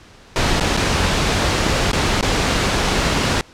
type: noise with dropouts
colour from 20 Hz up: pink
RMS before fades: -17 dBFS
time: 0.36-3.41 s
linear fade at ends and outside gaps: 0 ms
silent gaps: 0.598-0.608 / 0.767-0.773 / 1.916-1.931 / 2.21-2.227 s
effects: pink hiss -45 dBFS RMS until 3.53 s + low-pass 6000 Hz 12 dB/octave